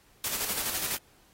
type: noise with tremolo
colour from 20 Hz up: white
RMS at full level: -30 dBFS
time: 0.24-0.97 s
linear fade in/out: 2 ms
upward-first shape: square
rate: 12 Hz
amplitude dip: 40%
effects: pink hiss -62 dBFS RMS until 1.33 s + AAC 48 kbps